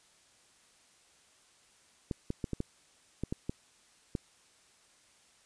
clicks, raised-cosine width 3 ms, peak -20 dBFS, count 9, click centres 2.112 / 2.304 / 2.442 / 2.533 / 2.604 / 3.236 / 3.325 / 3.495 / 4.152 s, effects white hiss -64 dBFS RMS until 5.45 s + resampled to 22050 Hz

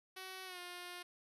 5% pulse tone with pitch glide, 376 to 354.9 Hz, F#4 to F4, +28 to +28 cents, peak -35 dBFS, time 0.16-1.03 s, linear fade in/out 10 ms, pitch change -100 cents, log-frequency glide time 0.45-0.59 s, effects resampled to 32000 Hz

